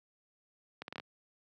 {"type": "accelerating click train", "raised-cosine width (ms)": 0.3, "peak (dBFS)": -25, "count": 6, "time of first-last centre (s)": [0.82, 0.999], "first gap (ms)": 61, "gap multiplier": 0.73, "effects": ["high-pass 150 Hz 12 dB/octave"]}